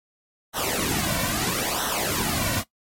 pink noise with flanger, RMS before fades -25 dBFS, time 0.53-2.64 s, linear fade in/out 50 ms, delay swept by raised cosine 0.42 to 2.42 ms, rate 0.76 Hz, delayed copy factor -0.8, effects noise-tail reverb RT60 0.1 s tail -17 dB re dry + MP3 64 kbps

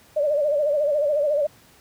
sine tone with vibrato, 588 Hz, D5, 2 cents sharp, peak -18 dBFS, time 0.16-1.47 s, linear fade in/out 10 ms, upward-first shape sine, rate 14 Hz, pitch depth 82 cents each way, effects pink hiss -53 dBFS RMS until 1.8 s + high-pass 60 Hz 12 dB/octave

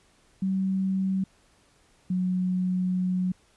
sine tone pair in turn, 190.8 / 183.25 Hz, G3 / F#3, -47 / -16 cents, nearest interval minor second, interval 69 cents, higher first, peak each -23 dBFS, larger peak neither, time 0.42-1.24 / 2.1-3.32 s, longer second, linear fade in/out 5 ms, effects pink hiss -62 dBFS RMS until 3.56 s + resampled to 24000 Hz

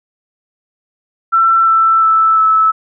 sine tone with pitch steps, 1342 / 1329.7 / 1317.4 / 1305.3 Hz, E6 / E6 / E6 / E6, +31 / +15 / -1 / -17 cents, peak -7 dBFS, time 1.32-2.72 s, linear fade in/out 20 ms, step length 350 ms, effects none

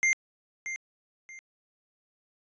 square tone with echo, 2099 Hz, C7, 5 cents sharp, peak -22 dBFS, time 0.03-0.13 s, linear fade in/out 0 ms, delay 630 ms, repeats 2, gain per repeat -11 dB, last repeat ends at 1.39 s, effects resampled to 16000 Hz

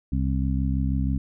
harmonic tone, 66.2 Hz, C2, 21 cents sharp, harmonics 1 / 2 / 3 / 4, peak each -24 / -27 / -29 / -30 dBFS, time 0.12-1.18 s, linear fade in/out 5 ms, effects none

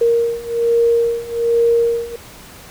sine beating tone pair, 466.2 / 467.4 Hz, A#4 / A#4, 0 / +5 cents, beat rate 1.2 Hz, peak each -17 / -15 dBFS, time 0.01-2.16 s, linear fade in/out 5 ms, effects pink hiss -39 dBFS RMS until 2.7 s

